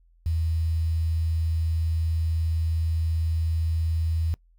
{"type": "tone with quantisation", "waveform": "sine", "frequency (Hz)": 81.4, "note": "E2", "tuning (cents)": -21, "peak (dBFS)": -22, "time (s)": [0.26, 4.34], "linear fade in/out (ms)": 0, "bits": 8, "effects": ["noise-tail reverb RT60 0.1 s tail -23 dB re dry", "added 42 Hz sine -56 dBFS peak until 4.58 s"]}